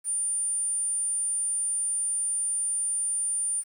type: tone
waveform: sine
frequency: 9210 Hz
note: D9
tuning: 35 cents flat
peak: -25 dBFS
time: 0.04-3.64 s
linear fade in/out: 50 ms
effects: 9-bit